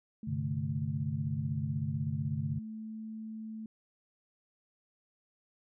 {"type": "tone with pitch glide", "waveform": "sine", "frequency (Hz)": [218.1, 219.6], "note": ["A3", "A3"], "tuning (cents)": [-15, -3], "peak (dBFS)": -39, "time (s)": [0.23, 3.66], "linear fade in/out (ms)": 2, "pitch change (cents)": 12, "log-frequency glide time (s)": [2.5, 3.08]}
{"type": "chord", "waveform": "sine", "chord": "G suspended fourth", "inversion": "none", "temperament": "equal", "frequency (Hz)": [98, 130.81, 146.83], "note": ["G2", "C3", "D3"], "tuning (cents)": [0, 0, 0], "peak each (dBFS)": [-38, -37, -34], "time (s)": [0.27, 2.59], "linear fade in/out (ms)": 10}
{"effects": []}